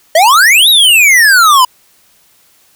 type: exponential two-way sweep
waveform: square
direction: up then down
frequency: 611 to 3937 to 976 Hz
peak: -4 dBFS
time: 0.15-1.65 s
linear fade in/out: 5 ms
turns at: 0.69 s
effects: white hiss -49 dBFS RMS until 2.75 s